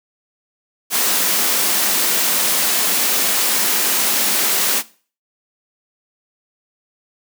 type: high-pass noise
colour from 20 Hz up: white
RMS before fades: -17 dBFS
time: 0.9-4.83 s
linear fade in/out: 50 ms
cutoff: 170 Hz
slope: 48 dB/octave
effects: noise-tail reverb RT60 0.4 s tail -19 dB re dry